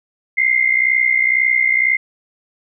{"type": "tone pair together", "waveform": "sine", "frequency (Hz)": [2066, 2128], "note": ["C7", "C7"], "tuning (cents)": [-22, 29], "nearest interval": "minor second", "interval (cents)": 51, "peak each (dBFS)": -15, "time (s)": [0.37, 1.97], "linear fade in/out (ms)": 10, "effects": []}